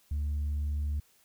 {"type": "tone with tanh clipping", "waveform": "sine", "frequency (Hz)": 73.42, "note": "D2", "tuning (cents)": 0, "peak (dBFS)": -29, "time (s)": [0.11, 1], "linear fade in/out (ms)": 5, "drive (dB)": 1, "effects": ["white hiss -65 dBFS RMS until 1.24 s"]}